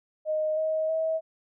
sine tone with pitch steps, 620 / 630.8 / 641.9 Hz, D#5 / D#5 / E5, -6 / +24 / -46 cents, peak -24 dBFS, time 0.25-1.21 s, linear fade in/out 50 ms, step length 320 ms, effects none

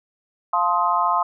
sine chord, F dominant seventh, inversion none, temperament just, 698.5 / 873.1 / 1047.7 / 1257.2 Hz, F5 / A5 / C6 / Eb6, 0 / -14 / +2 / +18 cents, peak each -24 / -24 / -20 / -23 dBFS, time 0.53-1.23 s, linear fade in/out 5 ms, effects none

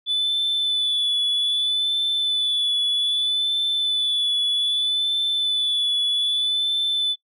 sine tone with vibrato, 3474 Hz, A7, 23 cents flat, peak -17 dBFS, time 0.06-7.16 s, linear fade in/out 50 ms, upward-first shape sine, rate 0.63 Hz, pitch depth 30 cents each way, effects noise-tail reverb RT60 0.1 s tail -21 dB re dry + tanh soft clip ceiling -17 dBFS

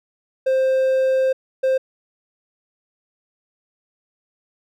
triangle tone bursts at uneven times, 525 Hz, C5, 6 cents sharp, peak -13 dBFS, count 2, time 0.46-1.33 / 1.63-1.78 s, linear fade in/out 10 ms, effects none

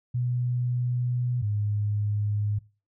sine tone pair in turn, 123.2 / 103.99 Hz, B2 / G#2, -4 / +3 cents, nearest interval minor third, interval 293 cents, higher first, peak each -24 dBFS, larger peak neither, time 0.14-1.42 / 1.42-2.59 s, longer first, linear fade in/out 10 ms, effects noise-tail reverb RT60 0.3 s tail -19 dB re dry

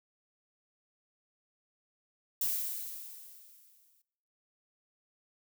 violet noise with exponential decay, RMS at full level -30 dBFS, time 2.41-4.02 s, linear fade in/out 5 ms, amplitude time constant 350 ms, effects noise-tail reverb RT60 0.9 s tail -22 dB re dry

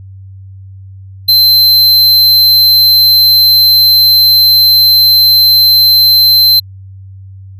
square tone, 4100 Hz, C8, 36 cents flat, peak -4 dBFS, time 1.28-6.6 s, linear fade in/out 10 ms, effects added 96 Hz sine -28 dBFS peak until 7.59 s

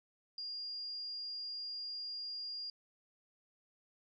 sine tone, 4821 Hz, D8, 45 cents sharp, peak -40 dBFS, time 0.38-2.7 s, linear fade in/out 2 ms, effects none

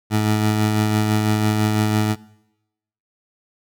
20% pulse tone with tremolo, 107.1 Hz, A2, 46 cents flat, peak -10 dBFS, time 0.1-2.16 s, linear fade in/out 50 ms, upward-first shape sine, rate 6 Hz, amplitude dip 30%, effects noise-tail reverb RT60 0.9 s tail -22 dB re dry

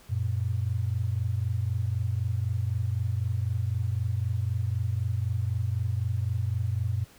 sine tone pair together, 92.5 / 116.43 Hz, F#2 / A#2, 0 / -2 cents, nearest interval major third, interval 398 cents, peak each -28 dBFS, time 0.09-7.05 s, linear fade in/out 20 ms, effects pink hiss -55 dBFS RMS until 7.18 s

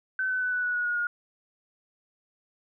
sine tone with pitch steps, 1526 / 1512 / 1498.1 / 1484.3 / 1470.6 / 1457.1 / 1443.7 / 1430.4 Hz, G6 / F#6 / F#6 / F#6 / F#6 / F#6 / F#6 / F6, -47 / +37 / +21 / +5 / -11 / -27 / -43 / +41 cents, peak -25 dBFS, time 0.19-1.07 s, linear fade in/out 2 ms, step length 110 ms, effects none

